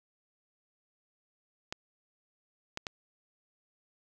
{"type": "clicks", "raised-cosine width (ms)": 0.2, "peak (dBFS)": -18, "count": 3, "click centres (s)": [1.725, 2.774, 2.868], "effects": []}